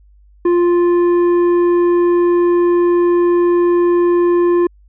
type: tone with tanh clipping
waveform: sine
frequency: 349.2 Hz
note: F4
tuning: in tune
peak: -11 dBFS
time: 0.45-4.67 s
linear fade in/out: 5 ms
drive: 8 dB
effects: added 50 Hz sine -44 dBFS peak until 4.88 s